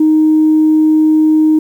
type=tone; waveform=sine; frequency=311.1 Hz; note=D#4; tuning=in tune; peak=-5 dBFS; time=0-1.59 s; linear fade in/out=5 ms; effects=tanh soft clip ceiling -2 dBFS + 7-bit